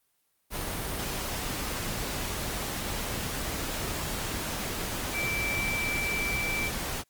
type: tone in noise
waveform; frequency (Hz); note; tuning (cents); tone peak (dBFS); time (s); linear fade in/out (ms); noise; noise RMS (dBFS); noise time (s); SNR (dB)
sine; 2329; D7; -15; -29; 5.12-6.71; 50; pink; -33; 0.5-7.04; +1
effects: white hiss -73 dBFS RMS until 7.09 s + Opus 32 kbps